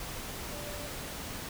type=tone in noise; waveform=sine; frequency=587.3 Hz; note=D5; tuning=in tune; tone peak=-44 dBFS; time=0.52-0.87 s; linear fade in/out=2 ms; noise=pink; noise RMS=-40 dBFS; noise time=0-1.49 s; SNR=-7 dB; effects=none